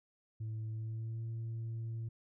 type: tone with pitch glide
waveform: sine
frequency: 110 to 113.81 Hz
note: A2 to A#2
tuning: 0 to -41 cents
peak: -35 dBFS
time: 0.4-2.09 s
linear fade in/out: 10 ms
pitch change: +59 cents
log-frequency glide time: 0.71-1.23 s
effects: tanh soft clip ceiling -36 dBFS